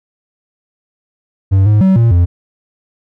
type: tone with pitch steps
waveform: triangle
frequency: 96.6 / 105.6 / 190 / 116.2 / 87.1 Hz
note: G2 / G#2 / F#3 / A#2 / F2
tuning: -25 / +29 / +46 / -5 / -4 cents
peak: -4 dBFS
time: 1.51-2.26 s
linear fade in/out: 20 ms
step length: 150 ms
effects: none